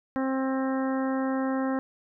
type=harmonic tone; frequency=264.8 Hz; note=C4; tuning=21 cents sharp; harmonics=1 / 2 / 3 / 4 / 5 / 6 / 7; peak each=-26 / -32 / -36 / -38 / -40 / -42 / -43 dBFS; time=0.16-1.79 s; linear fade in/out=0 ms; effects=none